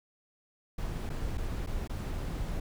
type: noise with dropouts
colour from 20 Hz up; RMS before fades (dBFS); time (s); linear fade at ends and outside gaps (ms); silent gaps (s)
brown; -34; 0.78-2.6; 5; 1.094-1.1 / 1.374-1.379 / 1.664-1.671 / 1.876-1.895
effects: none